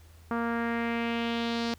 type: tone with low-pass filter sweep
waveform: sawtooth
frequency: 233.1 Hz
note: A#3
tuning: in tune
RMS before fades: -30 dBFS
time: 0.31-1.74 s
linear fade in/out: 0 ms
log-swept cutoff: 1300 to 4800 Hz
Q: 2.5
effects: added 81 Hz sine -51 dBFS peak until 1.78 s + pink hiss -60 dBFS RMS until 1.78 s